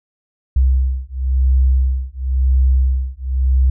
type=beating tone pair; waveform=sine; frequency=64.5 / 65.46 Hz; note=C2 / C2; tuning=-24 / +1 cents; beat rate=0.96 Hz; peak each=-15 dBFS; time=0.56-3.7 s; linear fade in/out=5 ms; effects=none